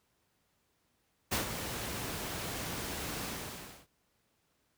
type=noise with ADSR envelope; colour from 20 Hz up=pink; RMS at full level=-29 dBFS; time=1.31-3.87 s; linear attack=18 ms; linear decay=120 ms; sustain=-9 dB; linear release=620 ms; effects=pink hiss -75 dBFS RMS until 4.77 s + high-pass 60 Hz 12 dB/octave